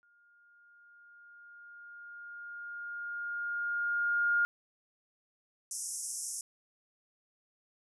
sine tone with exponential growth, 1416 Hz, F6, 23 cents sharp, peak -24 dBFS, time 0.03-4.45 s, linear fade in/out 0 ms, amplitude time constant 960 ms
white band-pass noise, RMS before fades -39 dBFS, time 5.71-6.41 s, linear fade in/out 2 ms, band 5400 to 11000 Hz, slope 96 dB/octave
effects none

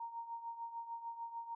sine tone with tremolo, 928 Hz, A#5, 8 cents flat, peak -39 dBFS, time 0-1.55 s, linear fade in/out 5 ms, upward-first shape triangle, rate 6.7 Hz, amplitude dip 75%, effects none

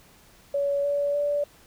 sine tone with pitch steps, 565 / 572.6 / 580.2 Hz, C#5 / D5 / D5, +33 / -44 / -21 cents, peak -22 dBFS, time 0.54-1.44 s, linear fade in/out 5 ms, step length 300 ms, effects pink hiss -55 dBFS RMS until 1.66 s

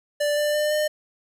square tone with pitch steps, 587.3 / 593.4 / 599.6 / 605.9 Hz, D5 / D5 / D5 / D#5, 0 / +18 / +36 / -46 cents, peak -21 dBFS, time 0.2-0.88 s, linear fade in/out 10 ms, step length 170 ms, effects resampled to 32000 Hz + 10-bit

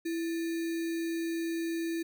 sine tone with sample-and-hold, 331.4 Hz, E4, 9 cents sharp, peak -30 dBFS, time 0.05-2.03 s, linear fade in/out 10 ms, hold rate 2100 Hz, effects none

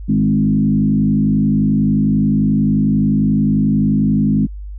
sine tone with frequency modulation, 207.5 Hz, G#3, 1 cent flat, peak -11 dBFS, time 0.08-4.47 s, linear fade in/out 20 ms, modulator 51.3 Hz, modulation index 1.2, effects added 50 Hz sine -26 dBFS peak until 4.78 s

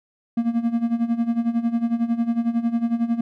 triangle tone with tremolo, 232.9 Hz, A#3, 1 cent flat, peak -14 dBFS, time 0.37-3.21 s, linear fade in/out 5 ms, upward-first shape sine, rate 11 Hz, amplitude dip 80%, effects none

